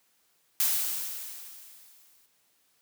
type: noise with exponential decay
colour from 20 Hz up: blue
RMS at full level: -24 dBFS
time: 0.6-2.26 s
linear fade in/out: 0 ms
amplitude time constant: 360 ms
effects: white hiss -69 dBFS RMS until 2.81 s + high-pass 100 Hz 12 dB/octave